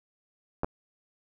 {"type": "clicks", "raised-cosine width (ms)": 1, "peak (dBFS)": -15, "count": 2, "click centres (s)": [0.634, 0.645], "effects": []}